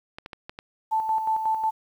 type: clicks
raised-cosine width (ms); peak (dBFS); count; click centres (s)
0.3; -21; 5; 0.185 / 0.261 / 0.332 / 0.495 / 0.589
type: tone with tremolo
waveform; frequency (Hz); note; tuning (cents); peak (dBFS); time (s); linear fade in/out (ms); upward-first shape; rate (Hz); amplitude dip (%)
sine; 880; A5; 0; -20; 0.91-1.71; 20; square; 5.5; 50
effects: 9-bit